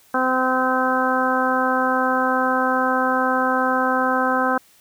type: harmonic tone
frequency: 257.6 Hz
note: C4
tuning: 27 cents flat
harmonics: 1 / 2 / 3 / 4 / 5 / 6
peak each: -24 / -24 / -24 / -24 / -24 / -24 dBFS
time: 0.14-4.58 s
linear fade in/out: 5 ms
effects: white hiss -54 dBFS RMS until 4.8 s